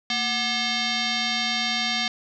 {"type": "tone with frequency modulation", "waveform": "sine", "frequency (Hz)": 740, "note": "F#5", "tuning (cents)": 0, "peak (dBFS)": -22, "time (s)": [0.1, 2.08], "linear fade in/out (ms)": 2, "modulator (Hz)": 967, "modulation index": 4.6, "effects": []}